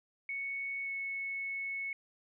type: tone with pitch glide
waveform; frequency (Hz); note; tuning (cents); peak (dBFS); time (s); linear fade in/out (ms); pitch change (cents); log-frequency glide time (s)
sine; 2217 to 2203; C#7 to C#7; 0 to -11; -35; 0.29-1.93; 2; -11; 0.84-0.89
effects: none